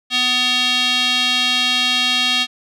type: tone with band-pass filter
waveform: square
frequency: 250.3 Hz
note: B3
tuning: 23 cents sharp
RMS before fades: -17 dBFS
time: 0.1-2.47 s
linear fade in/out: 50 ms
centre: 3400 Hz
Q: 3.7
effects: none